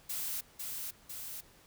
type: noise with echo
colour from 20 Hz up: blue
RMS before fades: -37 dBFS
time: 0.09-0.41 s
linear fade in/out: 10 ms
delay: 500 ms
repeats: 2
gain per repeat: -3 dB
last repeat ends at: 1.41 s
effects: pink hiss -61 dBFS RMS until 1.66 s